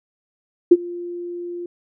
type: tone with ADSR envelope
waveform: sine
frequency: 349.2 Hz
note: F4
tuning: in tune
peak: -3 dBFS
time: 0.71-1.66 s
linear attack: 9 ms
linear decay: 41 ms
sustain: -24 dB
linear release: 3 ms
effects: none